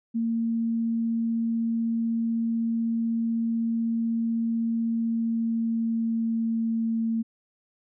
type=tone with pitch glide; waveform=sine; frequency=229 to 226.4 Hz; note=A#3 to A3; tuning=-31 to +50 cents; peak=-23 dBFS; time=0.14-7.23 s; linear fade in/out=20 ms; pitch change=-19 cents; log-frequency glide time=4.86-7.08 s; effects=none